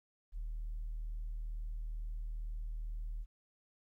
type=tone; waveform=sine; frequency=38.89 Hz; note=D#1; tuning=in tune; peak=-36 dBFS; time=0.32-3.26 s; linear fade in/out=50 ms; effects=tanh soft clip ceiling -35 dBFS + 13-bit